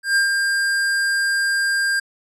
square tone with ADSR envelope, 1600 Hz, G6, 35 cents sharp, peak -14 dBFS, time 0.03-2 s, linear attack 130 ms, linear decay 120 ms, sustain -4 dB, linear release 9 ms, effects low-pass 12000 Hz 12 dB/octave

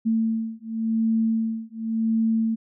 sine beating tone pair, 223.7 / 224.61 Hz, A3 / A3, +29 / +36 cents, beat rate 0.91 Hz, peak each -24 dBFS, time 0.05-2.56 s, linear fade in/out 20 ms, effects none

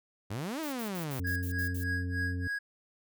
sawtooth exponential two-way sweep, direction up then down, 92.5 to 329.6 to 122.1 Hz, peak -30 dBFS, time 0.3-1.2 s, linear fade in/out 10 ms, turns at 0.6 s
violet noise bursts, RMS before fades -44 dBFS, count 8, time 0.63-1.838 s, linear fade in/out 5 ms, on 95 ms, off 64 ms
harmonic tone, 90 Hz, F#2, 47 cents flat, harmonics 1 / 2 / 3 / 5, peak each -32 / -46 / -39 / -49 dBFS, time 1.19-2.48 s, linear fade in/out 10 ms
triangle tone with tremolo, 1652 Hz, G#6, 10 cents flat, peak -29 dBFS, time 1.24-2.59 s, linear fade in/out 10 ms, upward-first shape sine, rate 3.3 Hz, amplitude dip 95%
effects none

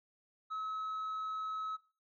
sine tone with tanh clipping, 1287 Hz, E6, 42 cents flat, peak -37 dBFS, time 0.5-1.77 s, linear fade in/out 20 ms, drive 2 dB, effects noise-tail reverb RT60 0.4 s tail -17 dB re dry + MP3 96 kbps

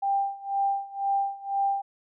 sine tone with tremolo, 792 Hz, G5, 18 cents sharp, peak -21 dBFS, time 0.02-1.82 s, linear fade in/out 10 ms, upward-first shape sine, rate 2 Hz, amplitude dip 90%, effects none

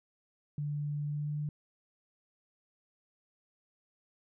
sine tone with pitch glide, 146.83 to 148.79 Hz, D3 to D3, 0 to +23 cents, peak -32 dBFS, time 0.58-1.49 s, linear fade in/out 2 ms, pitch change +23 cents, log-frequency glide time 1.05-1.37 s, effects none

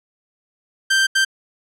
sawtooth tone bursts at uneven times, 1568 Hz, G6, in tune, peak -10 dBFS, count 2, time 0.9-1.07 / 1.15-1.25 s, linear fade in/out 10 ms, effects low-pass 9000 Hz 12 dB/octave

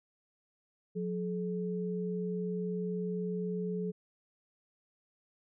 sine tone pair together, 180 / 428.1 Hz, F#3 / A4, -47 / -47 cents, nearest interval octave + minor third, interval 1500 cents, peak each -34 / -36 dBFS, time 0.95-3.92 s, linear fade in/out 20 ms, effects none

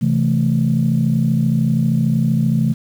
sine chord, A minor, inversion first, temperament just, 132 / 165 / 220 Hz, C3 / E3 / A3, +16 / +2 / 0 cents, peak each -17 dBFS, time 0.01-2.74 s, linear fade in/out 20 ms, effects tanh soft clip ceiling -5 dBFS + 7-bit

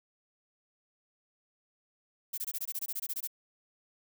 violet noise bursts, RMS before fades -35 dBFS, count 14, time 2.33-3.275 s, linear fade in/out 10 ms, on 48 ms, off 21 ms, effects none

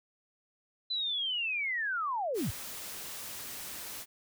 sine linear sweep, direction down, 4048 to 65.41 Hz, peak -30 dBFS, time 0.9-2.51 s, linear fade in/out 10 ms
white noise, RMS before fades -42 dBFS, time 2.34-4.06 s, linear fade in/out 50 ms
effects none

